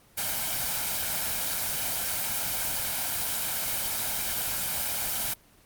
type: noise with comb filter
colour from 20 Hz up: white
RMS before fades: -29 dBFS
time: 0.17-5.34 s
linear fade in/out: 10 ms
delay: 1.3 ms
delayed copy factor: +0.65
effects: pink hiss -58 dBFS RMS until 5.65 s + Opus 24 kbps